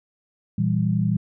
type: chord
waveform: sine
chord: E diminished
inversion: second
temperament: equal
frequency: 116.54 / 164.81 / 196 Hz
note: Bb2 / E3 / G3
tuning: 0 / 0 / 0 cents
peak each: -23 dBFS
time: 0.58-1.17 s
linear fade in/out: 5 ms
effects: none